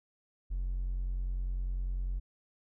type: tone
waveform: triangle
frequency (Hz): 45.01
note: F#1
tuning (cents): -47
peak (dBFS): -28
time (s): 0.5-2.2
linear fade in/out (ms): 20
effects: tanh soft clip ceiling -26 dBFS